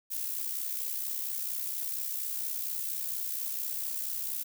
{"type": "noise with amplitude modulation", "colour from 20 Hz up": "violet", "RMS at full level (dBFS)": -32, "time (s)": [0.1, 4.44], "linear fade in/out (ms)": 20, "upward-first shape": "sine", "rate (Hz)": 64.3, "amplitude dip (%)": 55, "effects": []}